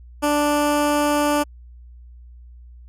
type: tone with notch filter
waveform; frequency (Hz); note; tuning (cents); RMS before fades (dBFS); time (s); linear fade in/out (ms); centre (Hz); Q
15% pulse; 293.7; D4; 0; -19; 0.22-1.44; 20; 3900; 1.6
effects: added 60 Hz sine -40 dBFS peak until 2.88 s + resampled to 32000 Hz